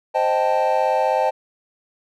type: chord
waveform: triangle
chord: A half-diminished seventh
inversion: first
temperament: equal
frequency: 523.3 / 622.3 / 784 / 880 Hz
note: C5 / Eb5 / G5 / A5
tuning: 0 / 0 / 0 / 0 cents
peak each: -20 dBFS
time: 0.14-1.31 s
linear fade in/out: 20 ms
effects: none